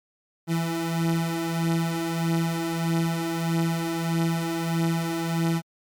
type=beating tone pair; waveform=30% pulse; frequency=164.7 / 166.3 Hz; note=E3 / E3; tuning=-1 / +16 cents; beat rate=1.6 Hz; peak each=-26 / -22 dBFS; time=0.47-5.62 s; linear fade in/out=50 ms; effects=MP3 96 kbps